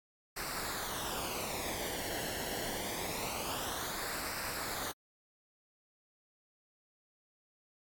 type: noise with flanger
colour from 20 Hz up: pink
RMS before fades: -39 dBFS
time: 0.36-4.92 s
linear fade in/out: 10 ms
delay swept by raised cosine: 0.3 to 0.83 ms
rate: 0.25 Hz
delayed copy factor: -0.65
effects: AAC 64 kbps